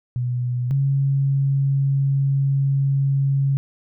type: tone pair in turn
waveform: sine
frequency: 123.47 / 137.68 Hz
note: B2 / C#3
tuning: 0 / -11 cents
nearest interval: major second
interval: 189 cents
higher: second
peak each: -20 / -16 dBFS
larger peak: second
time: 0.16-0.71 / 0.71-3.57 s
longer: second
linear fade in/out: 0 ms
effects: none